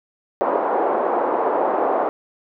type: band-pass noise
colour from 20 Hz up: white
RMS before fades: -20 dBFS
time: 0.41-2.09 s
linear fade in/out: 0 ms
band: 340 to 900 Hz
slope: 24 dB/octave
effects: none